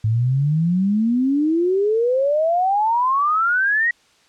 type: exponential sweep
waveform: sine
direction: up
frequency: 106.2 to 1929 Hz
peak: -15 dBFS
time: 0.04-3.91 s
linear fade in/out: 5 ms
effects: white hiss -56 dBFS RMS until 4.28 s + low-pass 6000 Hz 12 dB/octave